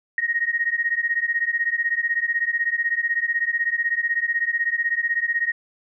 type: beating tone pair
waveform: sine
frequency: 1864.7 / 1880.7 Hz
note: A#6 / A#6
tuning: 0 / +15 cents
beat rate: 16 Hz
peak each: -23 dBFS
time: 0.18-5.52 s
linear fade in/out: 2 ms
effects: none